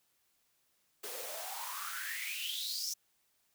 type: noise with high-pass filter sweep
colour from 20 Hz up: white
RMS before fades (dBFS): -40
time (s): 1.03-2.94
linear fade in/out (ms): 10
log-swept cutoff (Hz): 390 to 5900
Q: 9.4
effects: white hiss -75 dBFS RMS until 3.54 s